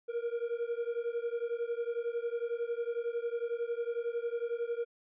triangle beating tone pair, 466.2 / 477.2 Hz, A#4 / A#4, 0 / +41 cents, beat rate 11 Hz, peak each -33 / -34 dBFS, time 0.08-4.85 s, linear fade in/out 20 ms, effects resampled to 8000 Hz

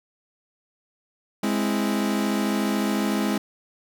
40% pulse chord, Ab augmented, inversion none, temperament equal, 207.7 / 261.6 / 329.6 Hz, Ab3 / C4 / E4, 0 / 0 / 0 cents, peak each -23 / -27 / -28 dBFS, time 1.43-3.38 s, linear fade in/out 5 ms, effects none

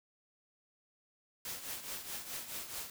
white noise with tremolo, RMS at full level -40 dBFS, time 1.45-2.9 s, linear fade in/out 2 ms, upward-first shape triangle, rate 4.7 Hz, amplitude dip 70%, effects none

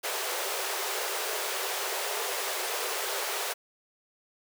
pink high-pass noise, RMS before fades -32 dBFS, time 0.03-3.54 s, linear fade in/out 20 ms, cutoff 370 Hz, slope 96 dB/octave, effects none

